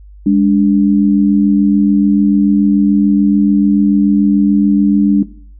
sine tone pair together, 203.9 / 290.8 Hz, G#3 / D4, -32 / -17 cents, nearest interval tritone, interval 615 cents, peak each -10 dBFS, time 0.26-5.23 s, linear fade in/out 5 ms, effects noise-tail reverb RT60 0.5 s tail -17 dB re dry + added 50 Hz sine -34 dBFS peak until 5.59 s

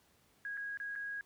sine tone with dropouts, 1647 Hz, G#6, 15 cents flat, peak -38 dBFS, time 0.45-1.21 s, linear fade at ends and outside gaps 1 ms, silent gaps 0.571-0.575 / 0.773-0.8 / 0.954-0.959 s, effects pink hiss -69 dBFS RMS until 1.25 s + high-pass 60 Hz 12 dB/octave

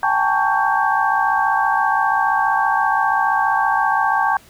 sine tone cluster, 780 / 846 / 901 / 1121 / 1580 Hz, G5 / G#5 / A5 / C#6 / G6, -9 / +32 / +41 / +19 / +13 cents, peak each -21 dBFS, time 0.03-4.37 s, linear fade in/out 2 ms, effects pink hiss -48 dBFS RMS until 4.49 s

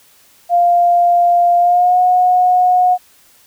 sine tone with pitch glide, 698.5 to 726.9 Hz, F5 to F#5, 0 to -31 cents, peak -8 dBFS, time 0.49-2.98 s, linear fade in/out 50 ms, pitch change +69 cents, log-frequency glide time 1.58-1.99 s, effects white hiss -49 dBFS RMS until 3.46 s

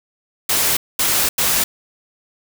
white noise bursts at uneven times, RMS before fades -17 dBFS, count 3, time 0.49-0.77 / 0.99-1.29 / 1.38-1.64 s, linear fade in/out 5 ms, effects none

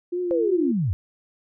sine tone with vibrato, 347.9 Hz, F4, 7 cents flat, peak -23 dBFS, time 0.12-0.72 s, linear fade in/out 10 ms, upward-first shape triangle, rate 2.9 Hz, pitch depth 74 cents each way
sine linear sweep, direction down, 530 to 77.78 Hz, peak -20 dBFS, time 0.31-0.93 s, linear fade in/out 0 ms
effects none

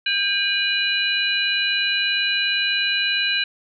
sine tone cluster, 1595 / 2447 / 2916 / 3999 Hz, G6 / D#7 / F#7 / B7, +30 / -29 / -26 / +21 cents, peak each -24 dBFS, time 0.06-3.44 s, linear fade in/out 5 ms, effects none

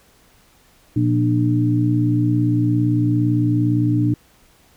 harmonic tone with a mistuned harmonic, 59.8 Hz, A#1, 45 cents sharp, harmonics 2 / 3 / 4 / 5, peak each -17 / -28 / -27 / -18 dBFS, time 0.96-4.14 s, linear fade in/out 5 ms, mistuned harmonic 3, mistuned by -21 cents, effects pink hiss -54 dBFS RMS until 4.76 s

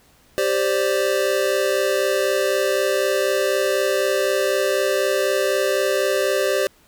square chord, G suspended fourth, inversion none, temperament equal, 392 / 523.3 / 587.3 Hz, G4 / C5 / D5, 0 / 0 / 0 cents, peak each -23 dBFS, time 0.38-6.67 s, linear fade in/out 0 ms, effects pink hiss -55 dBFS RMS until 6.87 s

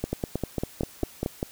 two click trains, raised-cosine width 2 ms, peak -13 / -13 dBFS, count 6 / 8, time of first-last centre 0.13-1.261 / 0.04-1.429 s, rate 4.42 / 5.04 Hz, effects white hiss -49 dBFS RMS until 1.51 s

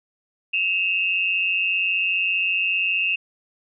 sine tone pair together, 2574 / 2759 Hz, E7 / F7, -42 / -22 cents, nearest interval minor second, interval 120 cents, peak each -22 dBFS, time 0.53-3.16 s, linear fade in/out 10 ms, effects none

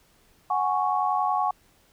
sine chord, F# suspended second, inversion none, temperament equal, 740 / 830.6 / 1108.7 Hz, F#5 / G#5 / C#6, 0 / 0 / 0 cents, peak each -26 dBFS, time 0.5-1.51 s, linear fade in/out 5 ms, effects pink hiss -61 dBFS RMS until 1.92 s

